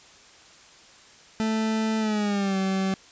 40% pulse tone with pitch glide, 220 to 191.52 Hz, A3 to G3, 0 to -40 cents, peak -22 dBFS, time 1.4-2.94 s, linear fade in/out 0 ms, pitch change -240 cents, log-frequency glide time 1.99-2.57 s, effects white hiss -51 dBFS RMS until 3.11 s + resampled to 16000 Hz

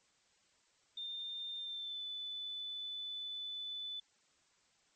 sine tone with pitch glide, 3611 to 3494 Hz, A7 to A7, +44 to -13 cents, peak -40 dBFS, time 0.97-4 s, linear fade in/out 5 ms, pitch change -57 cents, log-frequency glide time 1.59-2.04 s, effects white hiss -72 dBFS RMS until 4.95 s + MP3 32 kbps

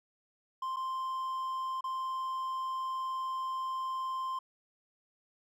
triangle tone with dropouts, 1046.5 Hz, C6, in tune, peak -31 dBFS, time 0.62-4.39 s, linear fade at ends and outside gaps 5 ms, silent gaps 0.762-0.767 / 1.809-1.84 s, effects none

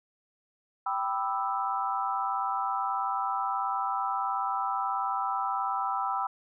sine chord, E minor seventh, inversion first, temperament equal with one note detuned, 784 / 987.8 / 1200 / 1318.5 Hz, G5 / B5 / D6 / E6, 0 / 0 / +37 / 0 cents, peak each -32 / -32 / -37 / -32 dBFS, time 0.86-6.27 s, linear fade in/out 5 ms, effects none

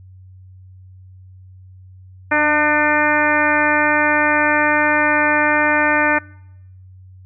harmonic tone with a mistuned harmonic, 300.1 Hz, D4, 38 cents sharp, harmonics 1 / 2 / 3 / 4 / 5 / 6 / 7 / 8, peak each -22 / -21 / -20 / -24 / -19 / -19 / -24 / -24 dBFS, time 2.31-6.19 s, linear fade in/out 10 ms, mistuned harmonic 1, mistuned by -16 cents, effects noise-tail reverb RT60 0.9 s tail -26 dB re dry + added 93 Hz sine -39 dBFS peak until 7.25 s

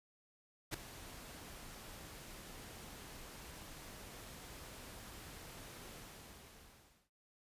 pink noise with ADSR envelope, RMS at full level -37 dBFS, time 0.71-7.1 s, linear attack 30 ms, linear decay 6 ms, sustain -15 dB, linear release 1200 ms, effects resampled to 32000 Hz

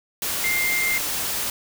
sine tone in noise, 2100 Hz, C7, 6 cents sharp, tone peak -21 dBFS, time 0.44-0.98 s, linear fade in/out 2 ms, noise white, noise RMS -26 dBFS, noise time 0.22-1.5 s, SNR +2 dB, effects none

